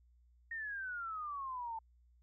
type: exponential sweep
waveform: sine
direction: down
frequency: 1864.7 to 880 Hz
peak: -39 dBFS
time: 0.51-1.79 s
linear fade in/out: 5 ms
effects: added 60 Hz sine -64 dBFS peak until 2.22 s